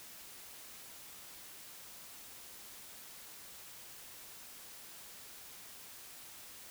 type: silence
effects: white hiss -52 dBFS RMS until 6.7 s